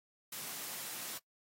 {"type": "high-pass noise", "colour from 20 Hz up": "white", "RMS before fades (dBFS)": -43, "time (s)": [0.32, 1.18], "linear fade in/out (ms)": 5, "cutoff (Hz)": 110, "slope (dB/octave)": 96, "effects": ["noise-tail reverb RT60 0.1 s tail -19 dB re dry", "AAC 48 kbps"]}